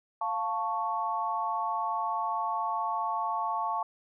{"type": "chord", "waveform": "sine", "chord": "F augmented", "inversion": "none", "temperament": "equal with one note detuned", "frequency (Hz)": [698.5, 884.1, 1108.7], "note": ["F5", "A5", "C#6"], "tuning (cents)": [0, 8, 0], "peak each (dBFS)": [-35, -31, -32], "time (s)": [0.21, 3.83], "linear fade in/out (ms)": 5, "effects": []}